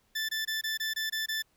20% pulse tone bursts, 1760 Hz, A6, in tune, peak -25 dBFS, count 8, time 0.15-1.424 s, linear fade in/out 10 ms, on 140 ms, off 22 ms, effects pink hiss -70 dBFS RMS until 1.56 s

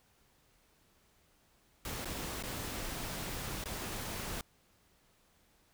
pink noise with dropouts, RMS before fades -40 dBFS, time 1.85-4.41 s, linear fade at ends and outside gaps 1 ms, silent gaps 2.047-2.055 / 2.426-2.436 / 3.64-3.657 s, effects pink hiss -69 dBFS RMS until 5.73 s

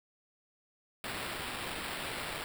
blue noise with sample-and-hold, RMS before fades -39 dBFS, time 1.04-2.44 s, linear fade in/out 0 ms, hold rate 6300 Hz, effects none

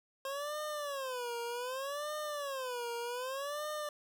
25% pulse tone with vibrato, 534 Hz, C5, 35 cents sharp, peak -33 dBFS, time 0.25-3.89 s, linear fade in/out 2 ms, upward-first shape sine, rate 0.65 Hz, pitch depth 220 cents each way, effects none

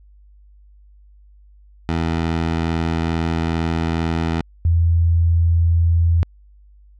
15% pulse / sine tone pair in turn, 82.3 / 84.08 Hz, E2 / E2, -2 / +35 cents, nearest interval unison, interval 37 cents, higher second, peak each -12 dBFS, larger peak neither, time 1.89-4.41 / 4.65-6.23 s, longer first, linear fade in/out 0 ms, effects added 50 Hz sine -45 dBFS peak until 6.99 s + low-pass 4000 Hz 12 dB/octave

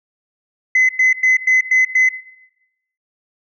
sine tone bursts, 2034 Hz, C7, 50 cents flat, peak -8 dBFS, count 6, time 0.75-2.09 s, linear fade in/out 5 ms, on 140 ms, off 100 ms, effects noise-tail reverb RT60 0.9 s tail -17 dB re dry + tanh soft clip ceiling -7 dBFS

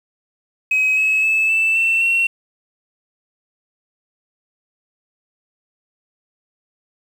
sine tone with pitch steps, 2540 / 2575 / 2611 / 2648 / 2685 / 2722 Hz, D#7 / E7 / E7 / E7 / E7 / F7, +35 / -41 / -17 / +7 / +31 / -45 cents, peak -12 dBFS, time 0.71-2.27 s, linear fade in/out 5 ms, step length 260 ms, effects tanh soft clip ceiling -11 dBFS + 7-bit

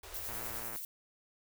pink band-stop noise, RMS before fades -49 dBFS, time 0.03-0.64 s, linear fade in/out 5 ms, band 110 to 330 Hz, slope 96 dB/octave
violet noise with tremolo, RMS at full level -40 dBFS, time 0.14-0.85 s, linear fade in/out 2 ms, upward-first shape sine, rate 10 Hz, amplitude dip 35%
click train, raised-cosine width 0.5 ms, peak -31 dBFS, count 55, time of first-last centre 0.29-0.76 s, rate 115 Hz
effects none

